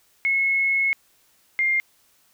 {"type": "tone pair in turn", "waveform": "sine", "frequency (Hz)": [2181, 2113], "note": ["C#7", "C7"], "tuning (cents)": [-29, 16], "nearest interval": "minor second", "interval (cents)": 55, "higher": "first", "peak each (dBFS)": -18, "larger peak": "neither", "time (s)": [[0.25, 0.93], [1.59, 1.8]], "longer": "first", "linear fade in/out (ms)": 0, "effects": ["white hiss -61 dBFS RMS until 2.33 s"]}